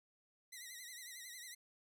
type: tone with vibrato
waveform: 10% pulse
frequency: 1967 Hz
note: B6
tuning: 7 cents flat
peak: -40 dBFS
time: 0.52-1.55 s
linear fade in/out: 10 ms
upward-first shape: triangle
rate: 11 Hz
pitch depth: 110 cents each way
effects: none